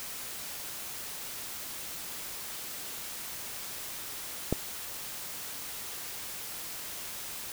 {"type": "click", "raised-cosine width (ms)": 2, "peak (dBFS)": -12, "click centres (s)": 4.526, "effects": ["white hiss -40 dBFS RMS until 7.52 s"]}